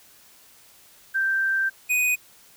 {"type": "tone pair in turn", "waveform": ["sine", "square"], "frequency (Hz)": [1568, 2489], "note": ["G6", "D#7"], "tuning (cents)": [0, 0], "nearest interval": "minor sixth", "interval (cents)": 800, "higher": "second", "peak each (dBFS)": -20, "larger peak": "neither", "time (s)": [[1.14, 1.7], [1.89, 2.16]], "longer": "first", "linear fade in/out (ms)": 20, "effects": ["white hiss -53 dBFS RMS until 2.56 s"]}